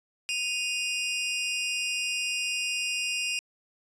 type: tone pair together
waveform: sawtooth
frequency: 2489 / 2794 Hz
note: D#7 / F7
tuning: 0 / 0 cents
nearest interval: major second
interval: 200 cents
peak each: -27 dBFS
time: 0.29-3.39 s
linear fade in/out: 0 ms
effects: resampled to 22050 Hz